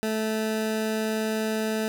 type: tone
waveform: 20% pulse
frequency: 218.6 Hz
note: A3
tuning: 11 cents flat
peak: -20 dBFS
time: 0.03-1.88 s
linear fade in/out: 0 ms
effects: none